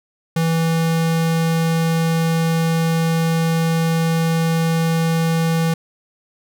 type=tone; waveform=square; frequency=164.1 Hz; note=E3; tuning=8 cents flat; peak=-16 dBFS; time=0.36-5.74 s; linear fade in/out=5 ms; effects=none